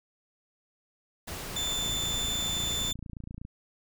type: noise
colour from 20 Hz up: pink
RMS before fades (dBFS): -38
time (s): 1.27-2.92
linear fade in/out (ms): 10
type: tone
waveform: 30% pulse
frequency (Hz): 3532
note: A7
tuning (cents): +6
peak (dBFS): -27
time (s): 1.56-2.93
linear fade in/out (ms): 5
type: click train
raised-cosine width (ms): 5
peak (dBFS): -28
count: 48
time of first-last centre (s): 1.79-3.451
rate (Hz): 28.3
effects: none